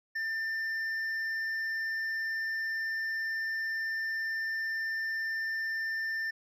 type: tone with hard clipping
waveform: sine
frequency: 1791 Hz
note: A6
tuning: 30 cents sharp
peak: -32 dBFS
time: 0.15-6.31 s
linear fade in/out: 10 ms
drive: 4 dB
effects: none